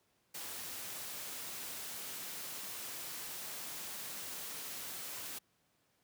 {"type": "noise", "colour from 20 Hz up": "white", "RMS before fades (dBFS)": -44, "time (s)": [0.34, 5.39], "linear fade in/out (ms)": 10, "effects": ["pink hiss -75 dBFS RMS until 6.03 s", "high-pass 100 Hz 12 dB/octave"]}